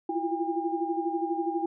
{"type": "tone cluster", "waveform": "sine", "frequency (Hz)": [330.4, 342.6, 354.8, 805], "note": ["E4", "F4", "F4", "G5"], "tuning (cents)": [4, -33, 27, 46], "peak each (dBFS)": [-31, -33, -36, -31], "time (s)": [0.09, 1.66], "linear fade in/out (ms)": 5, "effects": []}